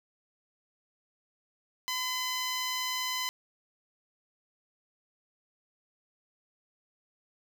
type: tone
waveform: 10% pulse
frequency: 1015 Hz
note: B5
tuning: 47 cents sharp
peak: -22 dBFS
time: 1.88-3.29 s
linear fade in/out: 0 ms
effects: none